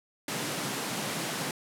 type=high-pass noise; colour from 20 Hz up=pink; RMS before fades=-33 dBFS; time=0.28-1.51 s; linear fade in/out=2 ms; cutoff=130 Hz; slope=48 dB/octave; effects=low-pass 12000 Hz 12 dB/octave